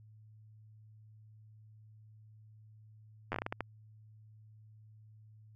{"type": "slowing click train", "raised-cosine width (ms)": 0.5, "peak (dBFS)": -20, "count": 9, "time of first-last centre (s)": [3.32, 3.607], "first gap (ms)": 10, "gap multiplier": 1.35, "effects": ["added 108 Hz sine -55 dBFS peak until 5.55 s"]}